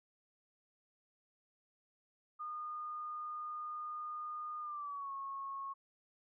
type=tone with pitch glide; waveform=sine; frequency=1222 to 1095 Hz; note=D#6 to C#6; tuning=-32 to -22 cents; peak=-40 dBFS; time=2.39-5.74 s; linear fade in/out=20 ms; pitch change=-190 cents; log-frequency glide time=4.6-5.12 s; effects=none